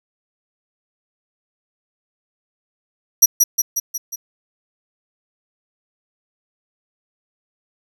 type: tone with echo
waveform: sawtooth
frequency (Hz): 5800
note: F#8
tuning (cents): -35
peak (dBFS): -3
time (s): 3.22-3.26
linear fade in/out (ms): 10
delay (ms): 180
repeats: 5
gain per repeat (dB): -4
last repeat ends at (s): 4.16
effects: none